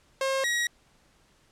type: tone pair in turn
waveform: sawtooth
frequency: 536 / 1902.9 Hz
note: C5 / A#6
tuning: +42 / +35 cents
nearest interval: octave + minor seventh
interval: 2193 cents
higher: second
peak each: -21 dBFS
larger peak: neither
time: 0.21-0.44 / 0.44-0.67 s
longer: neither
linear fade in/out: 2 ms
effects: pink hiss -63 dBFS RMS until 1.51 s + low-pass 9000 Hz 12 dB/octave